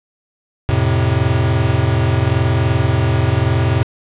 square chord, F major, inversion none, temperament equal, 87.31 / 110 / 130.81 Hz, F2 / A2 / C3, 0 / 0 / 0 cents, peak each -19 / -17 / -18 dBFS, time 0.69-3.83 s, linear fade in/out 0 ms, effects resampled to 8000 Hz + 8-bit

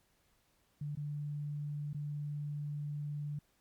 sine tone with dropouts, 146.83 Hz, D3, in tune, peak -36 dBFS, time 0.81-3.39 s, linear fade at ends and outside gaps 5 ms, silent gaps 0.953-0.971 / 1.932-1.945 s, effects pink hiss -73 dBFS RMS until 3.6 s + MP3 96 kbps

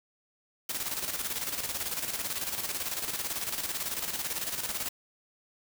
white noise with tremolo, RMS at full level -32 dBFS, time 0.69-4.89 s, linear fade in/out 5 ms, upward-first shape square, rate 18 Hz, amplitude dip 55%, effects none

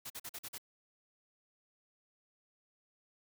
white noise bursts, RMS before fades -44 dBFS, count 6, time 0.05-0.582 s, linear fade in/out 10 ms, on 52 ms, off 44 ms, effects none

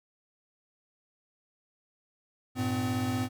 square tone cluster, 100.2 / 116.8 / 255.1 Hz, G2 / A#2 / C4, +38 / +4 / -44 cents, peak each -35 / -35 / -31 dBFS, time 2.55-3.29 s, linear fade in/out 50 ms, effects none

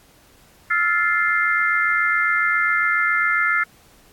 sine chord, F major seventh, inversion third, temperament just, 1309.6 / 1396.9 / 1746.1 / 2095 Hz, E6 / F6 / A6 / C7, -12 / 0 / -14 / +2 cents, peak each -25 / -21 / -22 / -21 dBFS, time 0.7-3.64 s, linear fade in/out 10 ms, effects pink hiss -53 dBFS RMS until 4.12 s + AAC 64 kbps

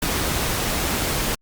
pink noise with amplitude modulation, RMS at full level -22 dBFS, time 0.02-1.35 s, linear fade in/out 5 ms, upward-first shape sine, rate 159 Hz, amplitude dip 25%, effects Opus 48 kbps

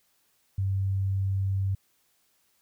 sine tone, 96.9 Hz, G2, 20 cents flat, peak -24 dBFS, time 0.58-1.75 s, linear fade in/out 5 ms, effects white hiss -69 dBFS RMS until 2.61 s

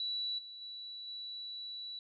sine tone with level steps, 3938 Hz, B7, 6 cents flat, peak -34 / -46 / -43 / -41 dBFS, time 0-1.99 s, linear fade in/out 2 ms, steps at 0.38 / 0.61 / 1.07 s, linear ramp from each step 10 ms, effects none

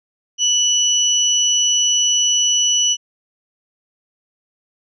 sine tone pair together, 2960 / 5920 Hz, F#7 / F#8, 0 / 0 cents, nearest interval octave, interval 1200 cents, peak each -16 dBFS, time 0.38-2.97 s, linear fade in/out 50 ms, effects none

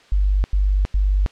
sine tone bursts, 49.1 Hz, G1, 4 cents sharp, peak -14 dBFS, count 3, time 0.12-1.262 s, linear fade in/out 0 ms, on 320 ms, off 91 ms, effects white hiss -50 dBFS RMS until 1.31 s + low-pass 4000 Hz 12 dB/octave

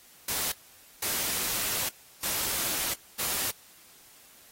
white noise bursts at uneven times, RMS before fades -30 dBFS, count 4, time 0.28-0.52 / 1.02-1.89 / 2.23-2.94 / 3.19-3.51 s, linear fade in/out 5 ms, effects white hiss -55 dBFS RMS until 4.51 s + AAC 48 kbps

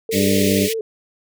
sine tone with vibrato, 435.9 Hz, A4, 16 cents flat, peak -21 dBFS, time 0.09-0.81 s, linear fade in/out 2 ms, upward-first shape square, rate 5 Hz, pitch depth 50 cents each way
pink high-pass noise, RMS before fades -25 dBFS, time 0.11-0.74 s, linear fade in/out 20 ms, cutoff 1900 Hz, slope 96 dB/octave
harmonic tone, 98 Hz, G2, in tune, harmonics 1 / 2 / 3 / 4 / 5 / 6, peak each -25 / -18 / -21 / -25 / -30 / -25 dBFS, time 0.12-0.69 s, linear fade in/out 50 ms
effects none

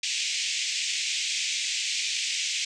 pink band-pass noise, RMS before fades -29 dBFS, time 0.03-2.65 s, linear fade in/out 5 ms, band 2200 to 7700 Hz, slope 48 dB/octave, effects resampled to 22050 Hz

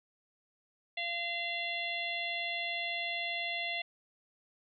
harmonic tone, 687 Hz, F5, 29 cents flat, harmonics 1 / 3 / 4 / 5 / 6, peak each -41 / -37 / -39 / -40 / -47 dBFS, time 0.97-3.82 s, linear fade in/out 5 ms, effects none

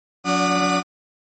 35% pulse tone cluster, 181.7 / 285.8 / 581 / 737 / 1213 Hz, F#3 / D4 / D5 / F#5 / D#6, -31 / -47 / -19 / -7 / -44 cents, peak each -22 / -22 / -25 / -23 / -20 dBFS, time 0.24-0.83 s, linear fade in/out 50 ms, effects MP3 32 kbps

